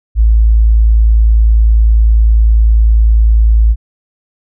sine tone, 55 Hz, A1, in tune, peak -4 dBFS, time 0.15-3.76 s, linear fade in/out 50 ms, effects none

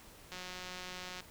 click train, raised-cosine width 0.2 ms, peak -27 dBFS, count 162, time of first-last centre 0.32-1.205 s, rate 182 Hz, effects pink hiss -56 dBFS RMS until 1.3 s

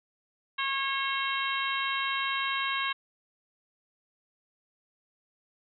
harmonic tone with a mistuned harmonic, 545 Hz, C#5, 29 cents flat, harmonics 2 / 3 / 4 / 5 / 6 / 7, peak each -32 / -34 / -35 / -36 / -37 / -37 dBFS, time 0.58-2.93 s, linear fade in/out 10 ms, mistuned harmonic 6, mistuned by -58 cents, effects none

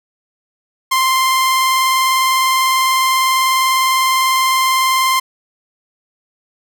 sawtooth tone with vibrato, 1046.5 Hz, C6, in tune, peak -8 dBFS, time 0.91-5.2 s, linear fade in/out 10 ms, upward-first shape square, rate 20 Hz, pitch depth 18 cents each way, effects none

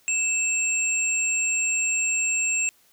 sine tone pair together, 2641 / 7470 Hz, E7 / A#8, +3 / +3 cents, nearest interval octave + tritone, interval 1800 cents, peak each -24 dBFS, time 0.08-2.69 s, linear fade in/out 0 ms, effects white hiss -60 dBFS RMS until 2.92 s

